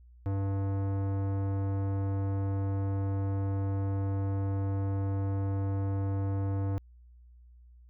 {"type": "tone with tanh clipping", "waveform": "sine", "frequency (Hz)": 98, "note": "G2", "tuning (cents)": 0, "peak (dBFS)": -30, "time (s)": [0.26, 6.78], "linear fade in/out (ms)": 0, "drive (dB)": 18, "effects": ["added 60 Hz sine -52 dBFS peak until 7.89 s"]}